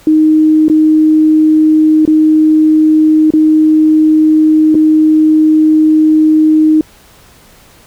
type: tone with dropouts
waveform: sine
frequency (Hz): 311.1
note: D#4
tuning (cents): 0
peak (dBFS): -4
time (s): 0.07-6.81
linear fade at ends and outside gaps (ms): 2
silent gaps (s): 0.683-0.698 / 2.053-2.076 / 3.305-3.336 / 4.745-4.751
effects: pink hiss -42 dBFS RMS until 7.86 s